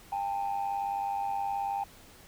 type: tone pair together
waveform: sine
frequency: 798.2 / 897 Hz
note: G5 / A5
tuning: +31 / +33 cents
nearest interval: major second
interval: 202 cents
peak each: -29 / -34 dBFS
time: 0.12-1.84 s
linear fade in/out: 5 ms
effects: tanh soft clip ceiling -25 dBFS + pink hiss -54 dBFS RMS until 2.27 s